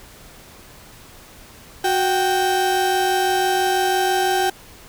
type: tone pair together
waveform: 35% pulse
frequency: 368.5 / 783 Hz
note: F#4 / G5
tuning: -7 / -2 cents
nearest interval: octave + minor second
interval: 1305 cents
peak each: -19 / -17 dBFS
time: 1.84-4.5 s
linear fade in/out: 5 ms
effects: pink hiss -44 dBFS RMS until 4.88 s